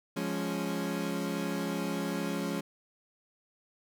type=chord; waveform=30% pulse; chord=Db major; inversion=first; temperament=equal; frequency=174.61 / 207.7 / 277.2 Hz; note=F3 / Ab3 / Db4; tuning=0 / 0 / 0 cents; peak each=-33 dBFS; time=0.16-2.61 s; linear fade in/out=10 ms; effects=none